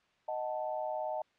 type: chord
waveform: sine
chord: D# diminished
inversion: none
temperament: equal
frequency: 622.3 / 740 / 880 Hz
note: D#5 / F#5 / A5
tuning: 0 / 0 / 0 cents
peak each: -36 / -39 / -39 dBFS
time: 0.28-1.22 s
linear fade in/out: 5 ms
effects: white hiss -70 dBFS RMS until 1.38 s + low-pass 3000 Hz 12 dB/octave